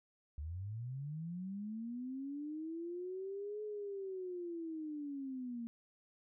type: linear two-way sweep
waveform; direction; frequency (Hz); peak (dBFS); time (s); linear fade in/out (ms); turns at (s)
sine; up then down; 70 to 426.5 to 228.9; -40; 0.38-5.67; 0; 3.63
effects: none